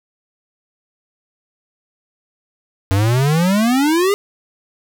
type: exponential sweep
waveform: square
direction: up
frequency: 93.3 to 415.3 Hz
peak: -13 dBFS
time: 2.91-4.14 s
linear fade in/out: 0 ms
effects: none